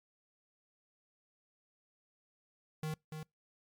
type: tone with echo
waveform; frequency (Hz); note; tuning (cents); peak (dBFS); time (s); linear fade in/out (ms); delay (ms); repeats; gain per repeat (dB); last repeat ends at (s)
square; 155.56; D#3; 0; -36; 2.83-2.94; 2; 290; 1; -6; 3.23
effects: noise-tail reverb RT60 0.2 s tail -26 dB re dry + MP3 96 kbps